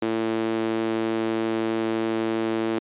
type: tone with high-pass filter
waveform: sawtooth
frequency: 112.1 Hz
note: A2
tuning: 33 cents sharp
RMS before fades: -25 dBFS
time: 0.02-2.79 s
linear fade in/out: 5 ms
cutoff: 310 Hz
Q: 3.1
effects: resampled to 8000 Hz